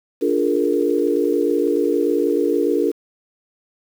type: chord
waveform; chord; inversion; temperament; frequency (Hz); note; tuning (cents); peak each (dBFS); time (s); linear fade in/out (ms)
sine; Bb dominant seventh; first; just; 291.4 / 349.6 / 419.5 / 466.2; D4 / F4 / Ab4 / Bb4; -13 / +2 / +17 / 0; -21; 0.21-2.92; 20
effects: 7-bit